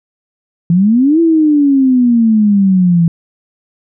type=exponential two-way sweep; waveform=sine; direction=up then down; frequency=164.81 to 336.7 to 164.81 Hz; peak=-6 dBFS; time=0.7-3.08 s; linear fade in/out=2 ms; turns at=1.2 s; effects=none